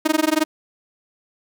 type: tone with amplitude modulation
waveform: sawtooth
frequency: 311.8 Hz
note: D#4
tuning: 4 cents sharp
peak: -9 dBFS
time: 0.05-0.45 s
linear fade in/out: 10 ms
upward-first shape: sine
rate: 22.2 Hz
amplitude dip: 100%
effects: none